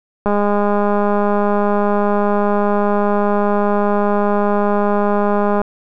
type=click train; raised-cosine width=1 ms; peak=-4 dBFS; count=1099; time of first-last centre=0.26-5.616 s; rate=205 Hz; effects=none